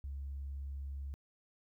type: tone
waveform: sine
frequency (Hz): 69.3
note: C#2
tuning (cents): 0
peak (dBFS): -38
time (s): 0.04-1.14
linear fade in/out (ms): 0
effects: tanh soft clip ceiling -35 dBFS + 13-bit